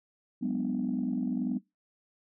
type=chord; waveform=sine; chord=G# half-diminished seventh; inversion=third; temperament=just; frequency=186.89 / 207.7 / 249.2 / 299 Hz; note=F#3 / G#3 / B3 / D4; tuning=+18 / 0 / +16 / +31 cents; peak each=-34 / -34 / -30 / -36 dBFS; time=0.41-1.59 s; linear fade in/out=20 ms; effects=noise-tail reverb RT60 0.2 s tail -22 dB re dry + tanh soft clip ceiling -21 dBFS